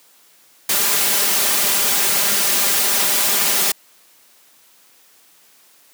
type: noise with comb filter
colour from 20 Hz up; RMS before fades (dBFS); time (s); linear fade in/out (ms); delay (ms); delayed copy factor
white; -17; 0.69-3.72; 5; 5; +0.6
effects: white hiss -52 dBFS RMS until 5.93 s + high-pass 200 Hz 12 dB/octave